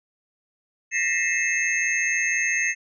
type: tone cluster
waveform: sine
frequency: 1820 / 1944 / 2110 / 2616 / 6390 Hz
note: A#6 / B6 / C7 / E7 / G8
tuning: -42 / -28 / +14 / -14 / +32 cents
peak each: -29 / -27 / -27 / -26 / -28 dBFS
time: 0.91-2.75 s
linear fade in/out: 50 ms
effects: none